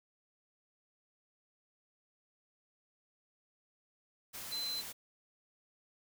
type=tone in noise; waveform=sine; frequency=4063 Hz; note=B7; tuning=48 cents sharp; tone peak=-36 dBFS; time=4.51-4.82 s; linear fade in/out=20 ms; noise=white; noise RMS=-45 dBFS; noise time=4.33-4.93 s; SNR=+6 dB; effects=none